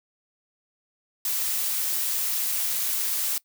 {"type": "noise with amplitude modulation", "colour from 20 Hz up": "blue", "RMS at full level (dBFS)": -25, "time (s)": [1.25, 3.38], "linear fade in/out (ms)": 2, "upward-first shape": "sine", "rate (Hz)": 215, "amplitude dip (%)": 30, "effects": ["noise-tail reverb RT60 0.1 s tail -21 dB re dry"]}